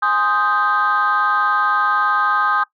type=chord; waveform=sine; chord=Ab major seventh; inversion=none; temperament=equal; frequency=830.6 / 1046.5 / 1244.5 / 1568 Hz; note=Ab5 / C6 / Eb6 / G6; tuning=0 / 0 / 0 / 0 cents; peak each=-22 / -22 / -16 / -19 dBFS; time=0.02-2.64 s; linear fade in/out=10 ms; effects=noise-tail reverb RT60 0.1 s tail -19 dB re dry + tanh soft clip ceiling -8 dBFS